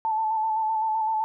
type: tone with vibrato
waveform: sine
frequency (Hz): 878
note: A5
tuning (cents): -4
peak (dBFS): -22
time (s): 0.05-1.24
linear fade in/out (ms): 0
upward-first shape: square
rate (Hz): 7.8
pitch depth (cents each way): 25
effects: none